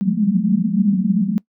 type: band-pass noise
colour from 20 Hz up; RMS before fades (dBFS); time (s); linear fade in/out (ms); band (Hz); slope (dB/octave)
pink; -17; 0.01-1.38; 0; 180 to 220; 96
effects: noise-tail reverb RT60 0.1 s tail -23 dB re dry